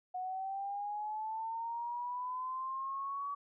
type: linear sweep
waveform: sine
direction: up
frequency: 730 to 1139 Hz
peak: -36 dBFS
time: 0.14-3.35 s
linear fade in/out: 10 ms
effects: none